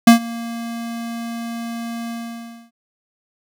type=tone with ADSR envelope; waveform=square; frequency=232.3 Hz; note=A#3; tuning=6 cents flat; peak=-3 dBFS; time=0.07-2.71 s; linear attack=6 ms; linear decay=110 ms; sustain=-23 dB; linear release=610 ms; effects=none